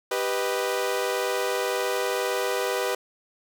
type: chord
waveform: sawtooth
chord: G augmented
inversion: none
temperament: equal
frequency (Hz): 392 / 493.9 / 622.3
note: G4 / B4 / D#5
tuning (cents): 0 / 0 / 0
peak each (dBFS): -25 / -23 / -28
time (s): 0.11-2.95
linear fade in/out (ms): 5
effects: none